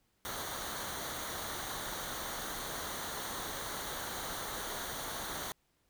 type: noise with comb filter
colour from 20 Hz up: pink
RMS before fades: -40 dBFS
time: 0.25-5.52 s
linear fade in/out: 0 ms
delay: 0.39 ms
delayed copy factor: -0.65
effects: pink hiss -75 dBFS RMS until 5.89 s